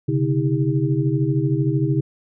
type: tone cluster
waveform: sine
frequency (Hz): 130.3 / 143.4 / 318.9 / 400.7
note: C3 / D3 / D#4 / G4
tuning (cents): -7 / -41 / +43 / +38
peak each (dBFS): -21 / -21 / -23 / -27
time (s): 0.08-2.01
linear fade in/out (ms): 10
effects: none